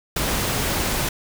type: noise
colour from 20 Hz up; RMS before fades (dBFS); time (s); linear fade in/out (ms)
pink; -23; 0.16-1.09; 5
effects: none